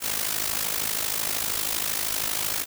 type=noise with amplitude modulation; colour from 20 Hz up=white; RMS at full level=-24 dBFS; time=0-2.66 s; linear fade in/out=50 ms; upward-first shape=sine; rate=52.8 Hz; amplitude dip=75%; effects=none

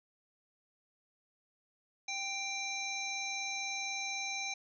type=harmonic tone with a mistuned harmonic; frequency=786 Hz; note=G5; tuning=4 cents sharp; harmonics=1 / 3 / 5 / 7 / 8; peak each=-44 / -38 / -43 / -48 / -43 dBFS; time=2.08-4.54 s; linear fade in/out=5 ms; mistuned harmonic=5; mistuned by=+17 cents; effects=none

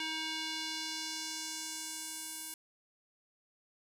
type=tone with band-pass filter sweep; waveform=square; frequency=316.8 Hz; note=D#4; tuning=31 cents sharp; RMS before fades=-40 dBFS; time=0-2.54 s; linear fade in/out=2 ms; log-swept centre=3100 to 11000 Hz; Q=1.4; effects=none

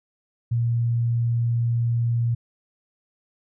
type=tone; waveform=sine; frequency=117.7 Hz; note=A#2; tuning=17 cents sharp; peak=-19 dBFS; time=0.51-2.35 s; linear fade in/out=10 ms; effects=none

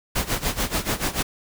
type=noise with tremolo; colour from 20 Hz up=pink; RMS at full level=-22 dBFS; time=0.15-1.23 s; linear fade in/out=10 ms; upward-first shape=sine; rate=6.9 Hz; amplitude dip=85%; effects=none

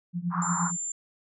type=tone with tremolo; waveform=sine; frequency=174.61 Hz; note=F3; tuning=in tune; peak=-23 dBFS; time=0.13-0.77 s; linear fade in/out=50 ms; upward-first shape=triangle; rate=8.4 Hz; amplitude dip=95%
type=band-pass noise; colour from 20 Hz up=white; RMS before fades=-31 dBFS; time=0.3-0.72 s; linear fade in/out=50 ms; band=930 to 1300 Hz; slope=48 dB/octave
type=tone; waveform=sine; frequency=7240 Hz; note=A8; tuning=48 cents sharp; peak=-30 dBFS; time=0.42-0.92 s; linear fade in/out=2 ms
effects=none

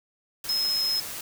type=tone in noise; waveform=sine; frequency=5150 Hz; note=E8; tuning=41 cents flat; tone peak=-23 dBFS; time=0.49-1 s; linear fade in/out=2 ms; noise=white; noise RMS=-36 dBFS; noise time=0.44-1.21 s; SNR=+10 dB; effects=none

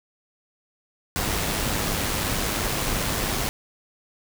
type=noise with amplitude modulation; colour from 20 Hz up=pink; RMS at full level=-24 dBFS; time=1.16-3.49 s; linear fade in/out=0 ms; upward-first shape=sine; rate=103 Hz; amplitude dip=35%; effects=none

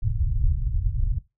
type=low-pass noise; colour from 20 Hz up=pink; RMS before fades=-23 dBFS; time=0.02-1.19 s; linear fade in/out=10 ms; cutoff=120 Hz; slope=48 dB/octave; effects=noise-tail reverb RT60 0.2 s tail -17 dB re dry

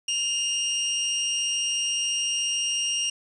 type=tone with amplitude modulation; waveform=25% pulse; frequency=2823 Hz; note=F7; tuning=18 cents sharp; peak=-18 dBFS; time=0.08-3.1 s; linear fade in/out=5 ms; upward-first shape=sine; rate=234 Hz; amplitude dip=40%; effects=resampled to 24000 Hz + 8-bit

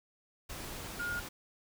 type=tone in noise; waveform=sine; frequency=1426 Hz; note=F6; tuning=36 cents sharp; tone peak=-34 dBFS; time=0.99-1.2 s; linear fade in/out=10 ms; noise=pink; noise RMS=-43 dBFS; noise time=0.49-1.29 s; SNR=+6 dB; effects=none

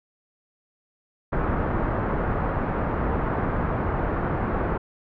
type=low-pass noise; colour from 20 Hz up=pink; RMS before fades=-25 dBFS; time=1.32-4.78 s; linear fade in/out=10 ms; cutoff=1500 Hz; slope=24 dB/octave; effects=none

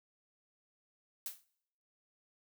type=noise with exponential decay; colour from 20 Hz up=blue; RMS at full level=-37 dBFS; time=1.26-1.44 s; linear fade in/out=1 ms; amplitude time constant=38 ms; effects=noise-tail reverb RT60 0.7 s tail -22 dB re dry

